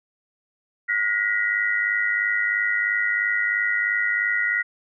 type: tone cluster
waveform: sine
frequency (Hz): 1440 / 1903 / 2006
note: F#6 / A#6 / B6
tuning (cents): -47 / +35 / +26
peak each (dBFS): -26 / -22 / -26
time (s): 0.88-4.63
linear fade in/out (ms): 20
effects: none